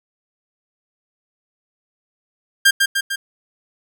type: tone with echo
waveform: sawtooth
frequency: 1600 Hz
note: G6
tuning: 35 cents sharp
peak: -5 dBFS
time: 2.65-2.71 s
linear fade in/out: 10 ms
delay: 150 ms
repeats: 3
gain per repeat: -4 dB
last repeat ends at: 3.16 s
effects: none